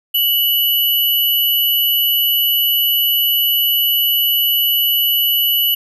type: tone pair together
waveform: sine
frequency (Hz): 2960 / 11840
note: F#7 / F#9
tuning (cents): 0 / 0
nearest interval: 2 octaves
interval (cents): 2400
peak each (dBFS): -15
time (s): 0.14-5.75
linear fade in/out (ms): 10
effects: none